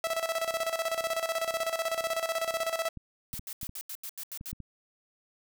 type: tone with tremolo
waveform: sawtooth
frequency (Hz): 657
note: E5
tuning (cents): -6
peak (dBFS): -23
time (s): 0.04-2.89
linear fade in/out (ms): 2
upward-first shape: square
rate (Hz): 16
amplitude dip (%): 70
type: clicks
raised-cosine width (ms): 5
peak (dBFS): -29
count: 8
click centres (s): 2.973 / 3.339 / 3.394 / 3.631 / 3.694 / 4.411 / 4.53 / 4.603
type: noise bursts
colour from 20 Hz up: blue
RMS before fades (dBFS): -39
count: 9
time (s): 3.33-4.516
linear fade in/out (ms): 0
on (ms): 58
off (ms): 83
effects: none